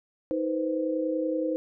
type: tone cluster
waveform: sine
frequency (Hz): 316 / 486.5 / 517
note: D#4 / B4 / C5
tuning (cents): +27 / -26 / -21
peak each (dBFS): -28 / -34 / -29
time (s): 0.31-1.56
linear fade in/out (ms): 0
effects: none